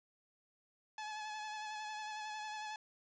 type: tone with vibrato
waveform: sawtooth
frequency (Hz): 854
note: G#5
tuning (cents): +48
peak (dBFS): -38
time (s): 0.98-2.76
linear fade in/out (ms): 2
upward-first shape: sine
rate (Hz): 11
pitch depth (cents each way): 26
effects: resampled to 16000 Hz + 11-bit